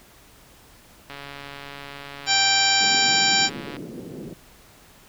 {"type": "click train", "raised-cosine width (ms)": 0.3, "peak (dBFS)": -21, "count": 377, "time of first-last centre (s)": [1.1, 3.767], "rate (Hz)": 141}
{"type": "harmonic tone", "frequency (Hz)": 784, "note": "G5", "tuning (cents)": 0, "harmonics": [1, 2, 3, 4, 5, 6, 7, 9], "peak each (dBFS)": [-25, -25, -25, -25, -25, -25, -25, -25], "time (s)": [2.26, 3.5], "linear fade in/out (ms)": 50}
{"type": "band-pass noise", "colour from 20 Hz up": "pink", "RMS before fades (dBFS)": -36, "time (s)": [2.8, 4.34], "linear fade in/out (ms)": 10, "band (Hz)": [160, 420], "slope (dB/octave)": 24}
{"effects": ["pink hiss -51 dBFS RMS until 5.08 s"]}